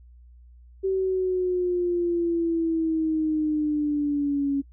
sine exponential sweep, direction down, 384.9 to 277.2 Hz, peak -21 dBFS, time 0.83-4.62 s, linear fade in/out 20 ms, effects noise-tail reverb RT60 0.1 s tail -23 dB re dry + added 60 Hz sine -47 dBFS peak until 4.72 s

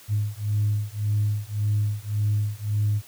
sine beating tone pair, 103.83 / 105.63 Hz, G#2 / G#2, 0 / +30 cents, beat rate 1.8 Hz, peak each -24 dBFS, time 0.08-3.02 s, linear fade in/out 50 ms, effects tanh soft clip ceiling -15 dBFS + white hiss -49 dBFS RMS until 3.07 s

